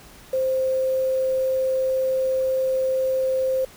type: tone with quantisation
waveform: sine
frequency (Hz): 523.3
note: C5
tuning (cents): 0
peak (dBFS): -19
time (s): 0.33-3.65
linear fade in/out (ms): 5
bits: 7
effects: pink hiss -47 dBFS RMS until 3.76 s